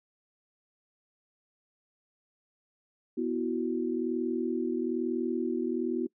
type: chord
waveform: sine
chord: B suspended fourth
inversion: none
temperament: just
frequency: 246.9 / 329.3 / 370.4 Hz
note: B3 / E4 / F#4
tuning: 0 / -2 / +2 cents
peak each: -32 dBFS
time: 3.17-6.07 s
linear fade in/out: 10 ms
effects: noise-tail reverb RT60 0.1 s tail -23 dB re dry